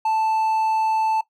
triangle tone, 880 Hz, A5, in tune, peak -16 dBFS, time 0.05-1.21 s, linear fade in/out 5 ms, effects noise-tail reverb RT60 0.1 s tail -17 dB re dry

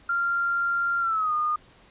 sine tone with pitch glide, 1388 to 1222.4 Hz, F6 to D#6, -11 to -31 cents, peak -22 dBFS, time 0.09-1.56 s, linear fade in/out 5 ms, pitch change -220 cents, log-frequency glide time 1-1.33 s, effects pink hiss -55 dBFS RMS until 1.9 s + resampled to 8000 Hz

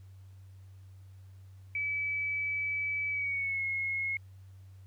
sine tone with pitch glide, 2296 to 2167 Hz, D7 to C#7, -40 to -40 cents, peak -30 dBFS, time 1.75-4.17 s, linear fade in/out 2 ms, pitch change -100 cents, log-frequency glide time 3.1-3.64 s, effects added 95 Hz sine -49 dBFS peak until 4.86 s + pink hiss -70 dBFS RMS until 4.86 s

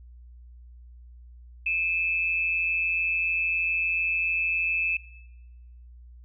sine tone pair together, 2439 / 2612 Hz, D#7 / E7, -35 / -17 cents, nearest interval minor second, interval 118 cents, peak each -30 / -24 dBFS, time 1.66-4.97 s, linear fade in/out 5 ms, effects noise-tail reverb RT60 1.0 s tail -19 dB re dry + added 60 Hz sine -45 dBFS peak until 6.24 s

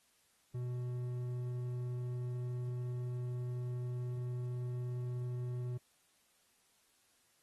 sine tone with hard clipping, 123.47 Hz, B2, in tune, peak -38 dBFS, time 0.54-5.78 s, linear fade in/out 10 ms, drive 6 dB, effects white hiss -72 dBFS RMS until 7.42 s + AAC 32 kbps

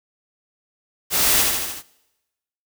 white noise with echo, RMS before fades -19 dBFS, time 1.1-1.45 s, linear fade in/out 50 ms, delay 76 ms, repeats 5, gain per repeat -3 dB, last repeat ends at 1.83 s, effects noise-tail reverb RT60 1.0 s tail -22 dB re dry

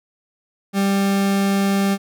40% pulse tone, 197.2 Hz, G3, 11 cents sharp, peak -15 dBFS, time 0.73-1.98 s, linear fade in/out 50 ms, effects none

